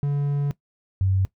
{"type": "tone pair in turn", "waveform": ["triangle", "sine"], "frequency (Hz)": [143, 95.44], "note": ["D3", "G2"], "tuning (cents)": [-46, -46], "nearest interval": "perfect fifth", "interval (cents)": 700, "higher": "first", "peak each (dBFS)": -18, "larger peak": "neither", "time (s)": [[0.03, 0.51], [1.01, 1.25]], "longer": "first", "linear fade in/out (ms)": 0, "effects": ["noise-tail reverb RT60 0.1 s tail -18 dB re dry"]}